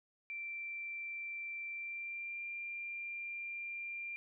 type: tone with pitch glide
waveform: sine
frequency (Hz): 2349 to 2382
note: D7 to D7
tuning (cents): 0 to +24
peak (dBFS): -40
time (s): 0.3-4.16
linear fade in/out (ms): 0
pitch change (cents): +24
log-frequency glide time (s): 1.71-2.44
effects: none